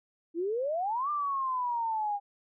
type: exponential two-way sweep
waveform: sine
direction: up then down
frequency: 320 to 1201 to 802 Hz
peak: -28 dBFS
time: 0.34-2.2 s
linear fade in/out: 50 ms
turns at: 1.1 s
effects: none